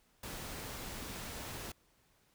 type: noise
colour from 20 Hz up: pink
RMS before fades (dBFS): -44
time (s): 0.23-1.72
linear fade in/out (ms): 5
effects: pink hiss -71 dBFS RMS until 2.34 s